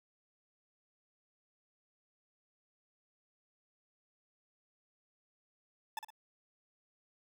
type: tone with echo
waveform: 40% pulse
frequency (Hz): 873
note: A5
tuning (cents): -14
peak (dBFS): -35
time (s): 5.97-5.99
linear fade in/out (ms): 2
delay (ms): 57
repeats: 2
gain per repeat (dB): -8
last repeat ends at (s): 6.104
effects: none